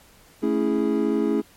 triangle chord, A major seventh, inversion none, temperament equal, 220 / 277.2 / 329.6 / 415.3 Hz, A3 / C#4 / E4 / G#4, 0 / 0 / 0 / 0 cents, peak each -23 dBFS, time 0.42-1.42 s, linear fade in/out 20 ms, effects pink hiss -53 dBFS RMS until 1.56 s + MP3 64 kbps

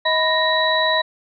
sine tone cluster, 636 / 991 / 1864 / 3918 Hz, D#5 / B5 / A#6 / B7, +38 / +6 / -1 / -15 cents, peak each -21 dBFS, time 0.05-1.02 s, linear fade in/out 10 ms, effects none

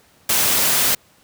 white noise, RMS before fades -17 dBFS, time 0.29-0.95 s, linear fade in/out 5 ms, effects pink hiss -54 dBFS RMS until 1.23 s + high-pass 80 Hz 12 dB/octave

